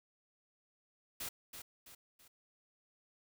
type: noise with echo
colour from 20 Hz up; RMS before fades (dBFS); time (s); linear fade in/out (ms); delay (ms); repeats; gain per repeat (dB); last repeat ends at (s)
white; -42; 1.2-1.29; 5; 330; 3; -7; 2.28
effects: none